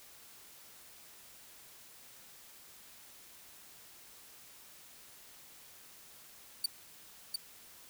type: tone with echo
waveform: sawtooth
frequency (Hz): 4582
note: D8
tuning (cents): -44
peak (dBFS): -25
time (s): 6.64-6.66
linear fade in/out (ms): 5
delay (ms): 700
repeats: 1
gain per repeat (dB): -4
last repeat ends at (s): 7.36
effects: white hiss -56 dBFS RMS until 7.89 s